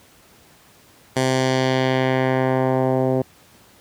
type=tone with low-pass filter sweep; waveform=10% pulse; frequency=130.4 Hz; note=C3; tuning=5 cents flat; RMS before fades=-19 dBFS; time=1.16-3.22 s; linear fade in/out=5 ms; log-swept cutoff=9100 to 530 Hz; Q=1.1; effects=pink hiss -51 dBFS RMS until 3.8 s + high-pass 80 Hz 12 dB/octave